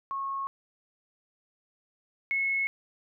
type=tone pair in turn; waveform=sine; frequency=1093 / 2186 Hz; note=C#6 / C#7; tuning=-25 / -25 cents; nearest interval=octave; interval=1200 cents; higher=second; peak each=-30 / -25 dBFS; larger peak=second; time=0.11-0.47 / 2.31-2.67 s; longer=neither; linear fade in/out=0 ms; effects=none